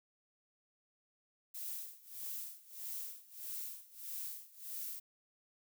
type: noise with tremolo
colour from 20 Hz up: violet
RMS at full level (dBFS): -42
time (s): 1.54-5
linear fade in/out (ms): 10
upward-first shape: sine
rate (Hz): 1.6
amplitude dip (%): 90
effects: none